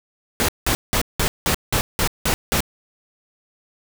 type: noise bursts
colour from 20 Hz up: pink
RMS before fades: -19 dBFS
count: 9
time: 0.4-2.605 s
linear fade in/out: 0 ms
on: 85 ms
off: 180 ms
effects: none